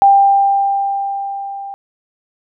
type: tone with level ramp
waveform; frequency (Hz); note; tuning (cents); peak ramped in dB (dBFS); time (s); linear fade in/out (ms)
sine; 793; G5; +20; -4 to -25; 0.02-1.74; 0
effects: none